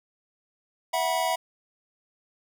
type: chord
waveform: square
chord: E suspended second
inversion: none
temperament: equal with one note detuned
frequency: 659.3 / 740 / 971.9 Hz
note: E5 / F#5 / B5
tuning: 0 / 0 / -28 cents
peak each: -29 dBFS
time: 0.93-1.36 s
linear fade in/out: 10 ms
effects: 10-bit